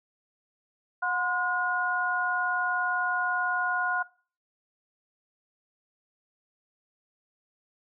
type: tone cluster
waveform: sine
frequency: 726 / 1036 / 1441 Hz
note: F#5 / C6 / F#6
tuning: -33 / -17 / -46 cents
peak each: -31 / -32 / -27 dBFS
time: 1.02-4.03 s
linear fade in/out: 10 ms
effects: noise-tail reverb RT60 0.4 s tail -20 dB re dry